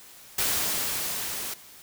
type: noise with level ramp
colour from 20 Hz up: white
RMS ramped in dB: -25 to -34 dBFS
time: 0.38-1.54 s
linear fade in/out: 5 ms
effects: white hiss -49 dBFS RMS until 1.82 s